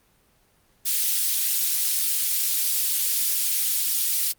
white high-pass noise, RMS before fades -23 dBFS, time 0.85-4.33 s, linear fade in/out 20 ms, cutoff 3600 Hz, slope 12 dB/octave, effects pink hiss -62 dBFS RMS until 4.38 s + Opus 24 kbps

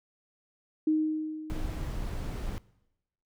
sine tone with exponential decay, 311.1 Hz, D#4, in tune, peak -21 dBFS, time 0.87-2.16 s, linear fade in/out 5 ms, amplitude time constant 280 ms
brown noise, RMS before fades -34 dBFS, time 1.5-2.58 s, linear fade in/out 0 ms
effects noise-tail reverb RT60 0.9 s tail -21 dB re dry

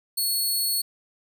15% pulse tone, 4376 Hz, C#8, 23 cents flat, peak -16 dBFS, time 0.17-0.82 s, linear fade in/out 10 ms, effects none

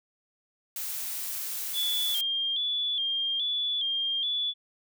blue noise, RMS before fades -34 dBFS, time 0.76-2.21 s, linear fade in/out 2 ms
sine tone with vibrato, 3322 Hz, G#7, in tune, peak -26 dBFS, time 1.73-4.54 s, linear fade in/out 50 ms, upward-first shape square, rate 1.2 Hz, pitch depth 62 cents each way
effects none

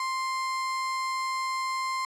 35% pulse tone, 1049 Hz, C6, 4 cents sharp, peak -26 dBFS, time 0-2.05 s, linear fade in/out 2 ms, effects low-pass 8000 Hz 12 dB/octave

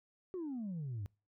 sine exponential sweep, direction down, 383.1 to 94.3 Hz, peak -36 dBFS, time 0.34-1.06 s, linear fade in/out 0 ms, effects noise-tail reverb RT60 0.3 s tail -26 dB re dry + tanh soft clip ceiling -36 dBFS

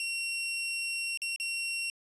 sawtooth tone with dropouts, 2736 Hz, F7, 36 cents flat, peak -28 dBFS, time 0-1.9 s, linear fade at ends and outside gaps 1 ms, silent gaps 1.174-1.218 / 1.361-1.399 s, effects resampled to 24000 Hz

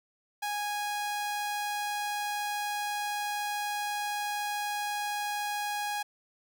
sawtooth tone, 827 Hz, G#5, 8 cents flat, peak -27 dBFS, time 0.42-6.03 s, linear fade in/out 10 ms, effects none

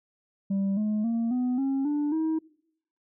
sine tone with pitch steps, 196 / 212.5 / 230.4 / 249.8 / 270.9 / 293.7 / 318.4 Hz, G3 / G#3 / A#3 / B3 / C#4 / D4 / D#4, 0 / +40 / -20 / +20 / -40 / 0 / +40 cents, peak -21 dBFS, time 0.5-2.39 s, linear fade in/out 10 ms, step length 270 ms, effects noise-tail reverb RT60 0.7 s tail -23 dB re dry + tanh soft clip ceiling -23 dBFS

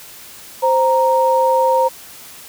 sine tone pair together, 522.9 / 932.3 Hz, C5 / A#5, -1 / 0 cents, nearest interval minor seventh, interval 1001 cents, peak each -14 dBFS, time 0.62-1.89 s, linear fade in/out 20 ms, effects white hiss -38 dBFS RMS until 2.48 s

